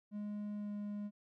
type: tone with pitch glide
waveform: triangle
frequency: 207.7 to 206.3 Hz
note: G#3 to G#3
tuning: 0 to -11 cents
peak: -37 dBFS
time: 0.11-1.11 s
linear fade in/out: 50 ms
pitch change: -11 cents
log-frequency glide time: 0.56-0.71 s
effects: none